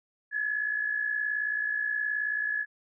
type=tone with amplitude modulation; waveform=sine; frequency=1700 Hz; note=G#6; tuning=40 cents sharp; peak=-24 dBFS; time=0.31-2.66 s; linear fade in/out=50 ms; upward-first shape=sine; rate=58.8 Hz; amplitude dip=65%; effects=none